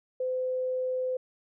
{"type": "tone", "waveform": "sine", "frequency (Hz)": 511, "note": "C5", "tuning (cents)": -41, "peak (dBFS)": -27, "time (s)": [0.2, 1.17], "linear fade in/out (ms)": 5, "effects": []}